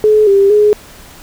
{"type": "tone with pitch steps", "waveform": "sine", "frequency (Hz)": [427.3, 395.6, 419], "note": ["G#4", "G4", "G#4"], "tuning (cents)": [49, 16, 15], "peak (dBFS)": -5, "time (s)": [0.04, 0.73], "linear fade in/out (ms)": 0, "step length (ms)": 230, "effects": ["pink hiss -37 dBFS RMS until 1.22 s"]}